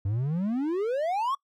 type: exponential sweep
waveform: triangle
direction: up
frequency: 94 to 1145 Hz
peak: -23 dBFS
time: 0.05-1.35 s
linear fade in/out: 5 ms
effects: noise-tail reverb RT60 0.1 s tail -24 dB re dry